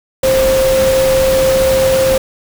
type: tone in noise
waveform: sine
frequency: 528 Hz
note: C5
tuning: 16 cents sharp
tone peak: -9 dBFS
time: 0.23-2.18 s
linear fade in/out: 5 ms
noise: pink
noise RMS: -19 dBFS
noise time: 0.23-2.18 s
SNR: +7 dB
effects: none